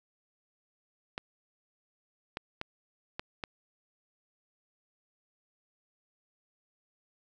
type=clicks; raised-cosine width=0.3 ms; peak=-19 dBFS; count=5; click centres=1.179 / 2.371 / 2.614 / 3.195 / 3.438 s; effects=none